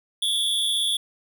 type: tone with amplitude modulation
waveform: square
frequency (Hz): 3439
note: A7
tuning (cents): -40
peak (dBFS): -18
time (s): 0.22-0.97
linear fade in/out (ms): 5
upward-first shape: sine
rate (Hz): 217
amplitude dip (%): 85
effects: none